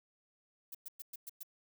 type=noise bursts; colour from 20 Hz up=violet; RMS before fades=-45 dBFS; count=6; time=0.72-1.432 s; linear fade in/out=5 ms; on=27 ms; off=110 ms; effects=none